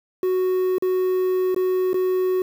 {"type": "tone with dropouts", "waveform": "triangle", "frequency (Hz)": 370, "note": "F#4", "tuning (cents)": 0, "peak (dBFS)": -16, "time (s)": [0.23, 2.42], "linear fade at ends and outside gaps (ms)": 2, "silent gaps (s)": [[0.783, 0.823], [1.546, 1.562], [1.932, 1.942]], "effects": ["7-bit"]}